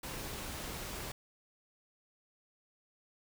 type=noise; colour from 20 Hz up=pink; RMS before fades=-42 dBFS; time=0.03-1.12 s; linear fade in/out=5 ms; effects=none